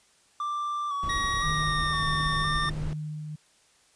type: tone with vibrato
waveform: triangle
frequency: 1155 Hz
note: D6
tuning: 29 cents flat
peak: -26 dBFS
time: 0.4-2.69 s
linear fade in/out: 2 ms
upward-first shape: square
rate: 0.98 Hz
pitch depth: 36 cents each way
type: noise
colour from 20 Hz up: brown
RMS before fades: -34 dBFS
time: 1.03-2.93 s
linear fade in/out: 0 ms
type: tone with pitch glide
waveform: 25% pulse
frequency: 1892 to 1812.8 Hz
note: A#6 to A#6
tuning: +25 to -49 cents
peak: -25 dBFS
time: 1.09-2.7 s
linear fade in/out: 5 ms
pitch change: -74 cents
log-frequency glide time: 1.45-2.02 s
type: tone with tremolo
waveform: sine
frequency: 152.5 Hz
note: D#3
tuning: 34 cents flat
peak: -30 dBFS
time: 1.43-3.36 s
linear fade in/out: 10 ms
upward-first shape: triangle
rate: 1.5 Hz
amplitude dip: 40%
effects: white hiss -62 dBFS RMS until 3.95 s + resampled to 22050 Hz